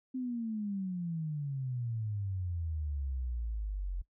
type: exponential sweep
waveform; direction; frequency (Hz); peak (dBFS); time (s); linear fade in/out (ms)
sine; down; 261.6 to 43.65; -33; 0.14-4.02; 10
effects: noise-tail reverb RT60 0.1 s tail -20 dB re dry